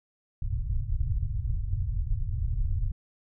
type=low-pass noise; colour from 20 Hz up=pink; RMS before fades=-28 dBFS; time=0.42-2.92 s; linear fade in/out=5 ms; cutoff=120 Hz; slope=48 dB/octave; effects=none